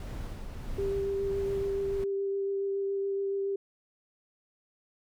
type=noise with tremolo; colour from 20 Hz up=brown; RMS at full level=-37 dBFS; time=0-2.04 s; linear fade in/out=2 ms; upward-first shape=sine; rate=1.5 Hz; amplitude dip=35%
type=tone with vibrato; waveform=sine; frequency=394.4 Hz; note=G4; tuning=11 cents sharp; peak=-28 dBFS; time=0.78-3.56 s; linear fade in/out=5 ms; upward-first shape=sine; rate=7.1 Hz; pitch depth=10 cents each way
effects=none